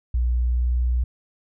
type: tone with pitch glide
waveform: sine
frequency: 60.5 to 61.2 Hz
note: B1 to B1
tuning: -35 to -15 cents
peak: -18 dBFS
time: 0.14-1.04 s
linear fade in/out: 5 ms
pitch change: +20 cents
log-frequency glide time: 0.36-0.79 s
effects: none